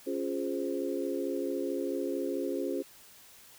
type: chord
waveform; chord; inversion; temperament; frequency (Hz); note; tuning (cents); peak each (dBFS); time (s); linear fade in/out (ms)
sine; Db major seventh; none; equal with one note detuned; 277.2 / 350.8 / 415.3 / 523.3; Db4 / F4 / Ab4 / C5; 0 / +8 / 0 / 0; -35 / -35 / -36 / -37; 0.06-2.83; 20
effects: white hiss -55 dBFS RMS until 3.58 s